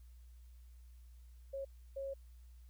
sine tone bursts at uneven times, 546 Hz, C#5, 26 cents flat, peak -39 dBFS, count 2, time 1.53-1.65 / 1.96-2.14 s, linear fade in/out 10 ms, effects added 60 Hz sine -54 dBFS peak until 2.69 s + white hiss -75 dBFS RMS until 2.69 s

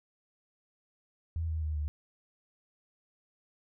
sine tone with pitch steps, 82.1 / 79.53 / 77.05 / 74.64 Hz, E2 / D#2 / D#2 / D2, -6 / +38 / -16 / +29 cents, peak -30 dBFS, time 1.36-1.88 s, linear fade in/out 0 ms, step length 130 ms, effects none

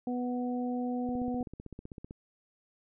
harmonic tone, 246.9 Hz, B3, in tune, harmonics 1 / 2 / 3, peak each -31 / -39 / -40 dBFS, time 0.07-1.43 s, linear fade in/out 2 ms
click train, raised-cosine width 3 ms, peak -30 dBFS, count 17, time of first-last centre 1.09-2.109 s, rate 15.7 Hz
effects none

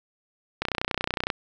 click train, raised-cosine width 0.3 ms, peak -9 dBFS, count 22, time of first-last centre 0.62-1.302 s, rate 30.8 Hz, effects none

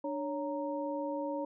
sine tone cluster, 296.2 / 558 / 930 Hz, D4 / C#5 / A#5, +15 / +11 / -4 cents, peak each -37 / -36 / -40 dBFS, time 0.04-1.45 s, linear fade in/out 5 ms, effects none

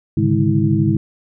sine tone cluster, 105.5 / 139.1 / 151.6 / 206.9 / 324 Hz, G#2 / C#3 / D#3 / G#3 / E4, +28 / +6 / -45 / -6 / -30 cents, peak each -19 dBFS, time 0.17-0.97 s, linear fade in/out 5 ms, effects none

